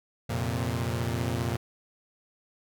sawtooth chord, F suspended fourth, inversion none, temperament equal with one note detuned, 87.31 / 116.54 / 131.72 Hz, F2 / Bb2 / C3, 0 / 0 / +12 cents, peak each -29 / -26 / -30 dBFS, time 0.29-1.57 s, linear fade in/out 10 ms, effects none

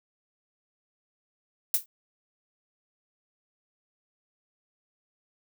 violet noise with exponential decay, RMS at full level -19 dBFS, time 1.74-1.86 s, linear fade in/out 2 ms, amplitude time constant 24 ms, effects none

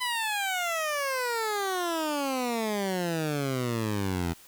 15% pulse exponential sweep, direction down, 1013 to 82.41 Hz, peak -21 dBFS, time 0-4.34 s, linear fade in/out 20 ms, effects white hiss -53 dBFS RMS until 4.47 s

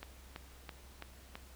click train, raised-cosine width 0.3 ms, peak -27 dBFS, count 5, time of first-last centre 0.03-1.355 s, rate 3.02 Hz, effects added 64 Hz sine -55 dBFS peak until 1.55 s + pink hiss -59 dBFS RMS until 1.55 s

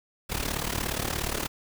pink noise with amplitude modulation, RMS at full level -27 dBFS, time 0.29-1.48 s, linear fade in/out 20 ms, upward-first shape sine, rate 37 Hz, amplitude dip 80%, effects none

